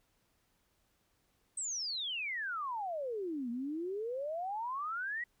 sine exponential two-way sweep, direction down then up, 8372 to 230.3 to 1966 Hz, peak -35 dBFS, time 1.57-5.24 s, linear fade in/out 5 ms, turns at 3.5 s, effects pink hiss -75 dBFS RMS until 5.4 s

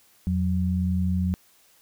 sine tone pair together, 85.41 / 183.5 Hz, F2 / F#3, -38 / -14 cents, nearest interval octave + minor second, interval 1324 cents, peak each -24 dBFS, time 0.27-1.34 s, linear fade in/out 0 ms, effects white hiss -59 dBFS RMS until 1.81 s

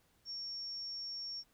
sine tone, 5500 Hz, F8, 27 cents flat, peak -40 dBFS, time 0.25-1.44 s, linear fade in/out 50 ms, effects pink hiss -72 dBFS RMS until 1.53 s

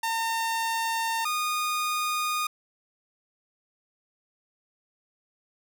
sawtooth tone pair in turn, 909 / 1228.9 Hz, A#5 / D#6, -44 / -22 cents, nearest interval perfect fourth, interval 522 cents, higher second, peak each -22 / -22 dBFS, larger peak neither, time 0.03-1.25 / 1.25-2.47 s, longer neither, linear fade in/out 5 ms, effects none

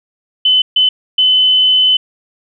sine tone bursts at uneven times, 3028 Hz, F#7, 39 cents sharp, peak -7 dBFS, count 3, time 0.45-0.62 / 0.76-0.89 / 1.18-1.97 s, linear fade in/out 5 ms, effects none

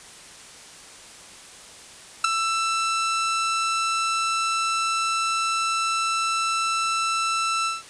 sawtooth tone with ADSR envelope, 1330 Hz, E6, 15 cents sharp, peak -8 dBFS, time 2.24-7.83 s, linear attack 7 ms, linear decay 4 ms, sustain -10 dB, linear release 170 ms, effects white hiss -44 dBFS RMS until 7.89 s + resampled to 22050 Hz

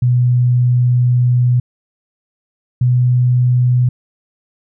sine tone pair in turn, 123.47 / 124.33 Hz, B2 / B2, 0 / +12 cents, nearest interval unison, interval 12 cents, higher second, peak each -9 / -9 dBFS, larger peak neither, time 0.02-1.6 / 2.81-3.89 s, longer first, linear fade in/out 5 ms, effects none

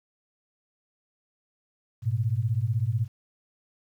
sine beating tone pair, 105.1 / 121.1 Hz, G#2 / B2, +21 / -34 cents, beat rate 16 Hz, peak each -26 dBFS, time 2.02-3.08 s, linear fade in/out 50 ms, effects 10-bit

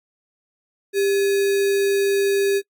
sine tone with sample-and-hold, 396.8 Hz, G4, 21 cents sharp, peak -16 dBFS, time 0.93-2.62 s, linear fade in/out 50 ms, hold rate 2100 Hz, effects noise-tail reverb RT60 0.1 s tail -26 dB re dry + AAC 64 kbps

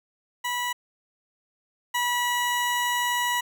20% pulse tone pair in turn, 978 / 972.4 Hz, B5 / B5, -17 / -27 cents, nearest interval unison, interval 10 cents, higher first, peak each -21 / -18 dBFS, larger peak second, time 0.44-0.73 / 1.94-3.41 s, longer second, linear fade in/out 10 ms, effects 9-bit

